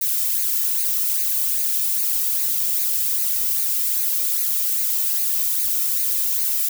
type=noise with flanger; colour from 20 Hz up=violet; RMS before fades=-21 dBFS; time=0.01-6.69 s; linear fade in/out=5 ms; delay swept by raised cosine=0.45 to 1.65 ms; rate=2.5 Hz; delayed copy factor=+0.6; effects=none